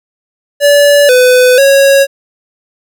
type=tone with pitch steps; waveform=square; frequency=576 / 502 / 551 Hz; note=D5 / B4 / C#5; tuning=-34 / +28 / -11 cents; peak=-4 dBFS; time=0.6-2.07 s; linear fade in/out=50 ms; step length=490 ms; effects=none